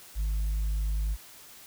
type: tone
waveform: sine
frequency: 51.91 Hz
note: G#1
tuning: in tune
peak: -23 dBFS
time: 0.15-1.17 s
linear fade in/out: 50 ms
effects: tanh soft clip ceiling -25 dBFS + white hiss -50 dBFS RMS until 1.66 s